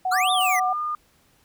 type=tone with vibrato; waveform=sine; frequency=740 Hz; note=F#5; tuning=in tune; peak=-21 dBFS; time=0.05-0.73 s; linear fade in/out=5 ms; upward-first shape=square; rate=11 Hz; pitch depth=11 cents each way
type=exponential two-way sweep; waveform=square; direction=up then down; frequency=1294 to 3716 to 1900 Hz; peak=-23 dBFS; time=0.11-0.6 s; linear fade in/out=10 ms; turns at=0.31 s
type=tone with pitch glide; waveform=sine; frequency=1174.7 to 1215.4 Hz; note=D6 to D#6; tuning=0 to -41 cents; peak=-24 dBFS; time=0.12-0.95 s; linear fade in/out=2 ms; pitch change=+59 cents; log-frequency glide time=0.51-0.81 s
type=noise; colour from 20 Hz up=violet; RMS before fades=-35 dBFS; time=0.4-0.57 s; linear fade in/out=5 ms
effects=pink hiss -61 dBFS RMS until 1.44 s